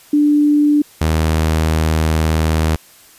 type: tone pair in turn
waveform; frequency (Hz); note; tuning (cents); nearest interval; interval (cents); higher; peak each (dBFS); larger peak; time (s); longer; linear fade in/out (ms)
sine / sawtooth; 294.7 / 79.21; D4 / D#2; +6 / +32; octave + major seventh; 2274; first; -9; neither; 0.13-0.82 / 1.01-2.76; second; 5
effects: white hiss -45 dBFS RMS until 3.18 s + resampled to 32000 Hz